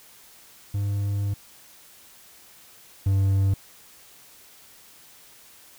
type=tone pair in turn; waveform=triangle; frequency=100.8 / 97.37 Hz; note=G2 / G2; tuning=+49 / -11 cents; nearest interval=minor second; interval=60 cents; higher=first; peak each=-21 / -16 dBFS; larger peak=second; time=0.74-1.34 / 3.06-3.54 s; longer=first; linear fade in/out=5 ms; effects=white hiss -51 dBFS RMS until 5.78 s